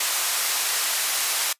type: band-pass noise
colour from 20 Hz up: white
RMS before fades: -24 dBFS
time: 0-1.53 s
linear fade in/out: 5 ms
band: 710 to 13000 Hz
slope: 12 dB/octave
effects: noise-tail reverb RT60 0.1 s tail -20 dB re dry + resampled to 32000 Hz